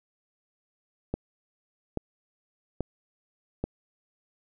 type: click train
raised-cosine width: 2 ms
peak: -15 dBFS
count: 4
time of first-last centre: 1.14-3.64 s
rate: 1.2 Hz
effects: none